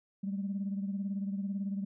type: beating tone pair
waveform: sine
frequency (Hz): 196 / 214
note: G3 / A3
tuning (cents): 0 / -48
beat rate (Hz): 18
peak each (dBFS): -32 / -40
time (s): 0.23-1.85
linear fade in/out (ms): 10
effects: tanh soft clip ceiling -26 dBFS